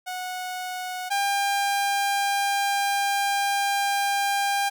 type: tone pair in turn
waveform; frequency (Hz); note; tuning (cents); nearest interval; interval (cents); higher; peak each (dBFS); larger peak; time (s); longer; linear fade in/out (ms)
sawtooth; 734 / 800.1; F#5 / G5; -14 / +35; minor second; 149; second; -26 / -18; second; 0.06-1.1 / 1.1-4.7; second; 20
effects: none